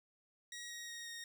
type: tone with pitch steps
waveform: 15% pulse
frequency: 1900 / 1886.9 / 1873.8 / 1860.9 Hz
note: A#6 / A#6 / A#6 / A#6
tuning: +33 / +21 / +8 / -3 cents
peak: -39 dBFS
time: 0.52-1.24 s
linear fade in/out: 2 ms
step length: 180 ms
effects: none